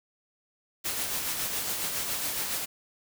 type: noise with tremolo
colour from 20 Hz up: white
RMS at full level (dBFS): -30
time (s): 0.84-2.66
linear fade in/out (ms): 20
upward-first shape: sine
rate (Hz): 7.2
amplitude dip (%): 35
effects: none